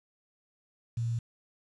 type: tone with quantisation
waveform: sine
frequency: 116.54 Hz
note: A#2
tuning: in tune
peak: -28 dBFS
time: 0.97-1.19 s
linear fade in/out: 5 ms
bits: 9
effects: resampled to 24000 Hz